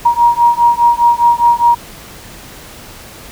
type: beating tone pair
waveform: sine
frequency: 945 / 949.9 Hz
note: A#5 / A#5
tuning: +23 / +32 cents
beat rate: 4.9 Hz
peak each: -10 dBFS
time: 0.05-1.75 s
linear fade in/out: 10 ms
effects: pink hiss -34 dBFS RMS until 3.31 s